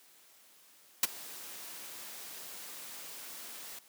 white noise with ADSR envelope, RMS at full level -23 dBFS, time 1.03-3.79 s, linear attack 4 ms, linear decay 23 ms, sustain -23 dB, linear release 5 ms, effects white hiss -61 dBFS RMS until 3.88 s + high-pass 200 Hz 12 dB/octave

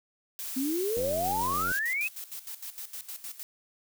blue noise, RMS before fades -37 dBFS, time 0.39-1.79 s, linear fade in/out 0 ms
sine exponential sweep, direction up, 250.9 to 2637 Hz, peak -27 dBFS, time 0.56-2.08 s, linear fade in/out 10 ms
click train, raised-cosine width 2 ms, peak -27 dBFS, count 69, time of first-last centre 0.97-1.716 s, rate 91.2 Hz
blue noise with tremolo, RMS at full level -39 dBFS, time 1.24-3.43 s, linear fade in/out 0 ms, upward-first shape square, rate 6.5 Hz, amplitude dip 75%
effects none

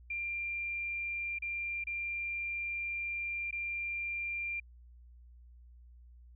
sine tone with dropouts, 2382 Hz, D7, 24 cents sharp, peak -34 dBFS, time 0.1-4.6 s, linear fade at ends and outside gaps 5 ms, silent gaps 1.387-1.421 / 1.84-1.869 / 3.51-3.526 s, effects added 60 Hz sine -53 dBFS peak until 6.35 s

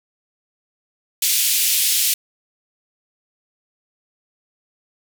white band-pass noise, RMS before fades -18 dBFS, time 1.22-2.14 s, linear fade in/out 5 ms, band 2500 to 16000 Hz, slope 24 dB/octave, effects none

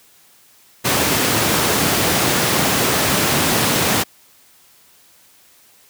pink high-pass noise, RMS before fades -17 dBFS, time 0.84-4.04 s, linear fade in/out 20 ms, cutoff 120 Hz, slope 12 dB/octave, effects white hiss -51 dBFS RMS until 5.89 s + high-pass 60 Hz 12 dB/octave

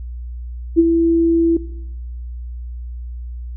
sine tone with ADSR envelope, 332.5 Hz, E4, 15 cents sharp, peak -5 dBFS, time 0.76-1.57 s, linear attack 31 ms, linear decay 31 ms, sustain -6 dB, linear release 5 ms, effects noise-tail reverb RT60 0.9 s tail -18 dB re dry + added 60 Hz sine -26 dBFS peak until 3.56 s

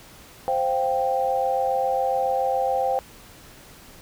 sine chord, C suspended fourth, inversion none, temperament just, 523.3 / 697.7 / 784.9 Hz, C5 / F5 / G5, 0 / -2 / +2 cents, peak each -24 / -28 / -23 dBFS, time 0.48-2.99 s, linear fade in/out 0 ms, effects pink hiss -47 dBFS RMS until 4.01 s

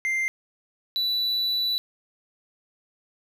triangle tone pair in turn, 2093 / 3959 Hz, C7 / B7, 0 / +3 cents, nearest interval major seventh, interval 1103 cents, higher second, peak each -21 dBFS, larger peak neither, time 0.05-0.28 / 0.96-1.78 s, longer second, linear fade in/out 0 ms, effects none

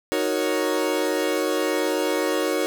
40% pulse chord, D# minor seventh, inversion none, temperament equal, 311.1 / 370 / 466.2 / 554.4 Hz, D#4 / F#4 / A#4 / C#5, 0 / 0 / 0 / 0 cents, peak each -26 dBFS, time 0.12-2.66 s, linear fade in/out 0 ms, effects none

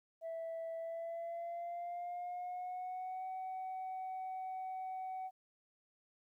sine tone with pitch glide, 658 to 751.5 Hz, E5 to F#5, -3 to +27 cents, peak -38 dBFS, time 0.21-5.31 s, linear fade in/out 50 ms, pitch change +230 cents, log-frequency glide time 0.77-3.28 s, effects tanh soft clip ceiling -38 dBFS + 13-bit

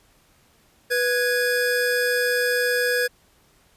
square tone pair together, 491.9 / 1661.2 Hz, B4 / G#6, -7 / 0 cents, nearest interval octave + major sixth, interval 2107 cents, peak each -23 dBFS, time 0.9-3.08 s, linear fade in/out 20 ms, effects pink hiss -59 dBFS RMS until 3.76 s + resampled to 32000 Hz

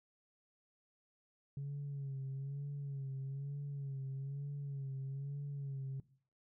sine tone with vibrato, 138.59 Hz, C#3, in tune, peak -37 dBFS, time 1.57-6 s, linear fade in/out 2 ms, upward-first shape sine, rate 1.1 Hz, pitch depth 53 cents each way, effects noise-tail reverb RT60 0.5 s tail -19 dB re dry + tanh soft clip ceiling -37 dBFS

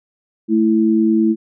sine tone pair together, 220 / 329.6 Hz, A3 / E4, 0 / 0 cents, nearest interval perfect fifth, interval 700 cents, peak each -14 dBFS, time 0.48-1.36 s, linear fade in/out 50 ms, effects none

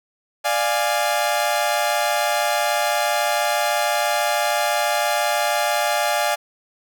sawtooth chord, D diminished, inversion none, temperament equal with one note detuned, 592.4 / 698.5 / 830.6 Hz, D5 / F5 / Ab5, +15 / 0 / 0 cents, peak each -19 dBFS, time 0.44-6.36 s, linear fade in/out 20 ms, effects none

